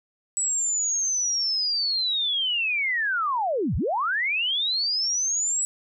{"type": "linear two-way sweep", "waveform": "sine", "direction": "down then up", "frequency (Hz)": [7890, 53.3, 7890], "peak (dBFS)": -22, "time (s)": [0.37, 5.65], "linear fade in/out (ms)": 0, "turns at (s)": 3.76, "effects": []}